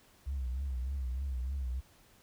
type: tone with vibrato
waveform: sine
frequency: 65.41 Hz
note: C2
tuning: in tune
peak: -31 dBFS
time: 0.26-1.81 s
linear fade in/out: 20 ms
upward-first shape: triangle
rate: 3.3 Hz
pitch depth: 130 cents each way
effects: tanh soft clip ceiling -30 dBFS + pink hiss -63 dBFS RMS until 2.22 s